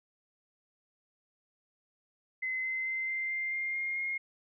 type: tone with pitch steps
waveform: sine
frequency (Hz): 2047 / 2060 / 2073 / 2086 / 2100 / 2113 / 2127 / 2140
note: C7 / C7 / C7 / C7 / C7 / C7 / C7 / C7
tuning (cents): -38 / -28 / -17 / -6 / +6 / +16 / +28 / +38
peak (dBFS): -31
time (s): 2.42-4.18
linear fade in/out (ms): 10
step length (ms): 220
effects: none